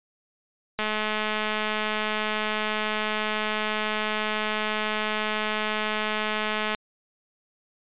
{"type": "click train", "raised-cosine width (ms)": 0.3, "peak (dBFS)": -11, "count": 1276, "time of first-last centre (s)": [0.79, 6.748], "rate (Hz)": 214, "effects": ["resampled to 8000 Hz"]}